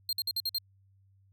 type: tone bursts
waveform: 45% pulse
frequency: 4200 Hz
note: C8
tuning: 6 cents sharp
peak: -28 dBFS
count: 6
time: 0.09-0.584 s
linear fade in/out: 2 ms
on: 39 ms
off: 52 ms
effects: added 97 Hz sine -61 dBFS peak until 1.32 s